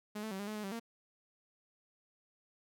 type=tone with pitch steps; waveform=sawtooth; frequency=210.2 / 219.1 / 191.5 / 203 / 214 / 211.4 / 194.5 / 230.6 Hz; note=G#3 / A3 / G3 / G#3 / A3 / G#3 / G3 / A#3; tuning=+21 / -7 / -40 / -39 / -48 / +31 / -13 / -19 cents; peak=-35 dBFS; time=0.15-0.798 s; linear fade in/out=10 ms; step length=81 ms; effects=none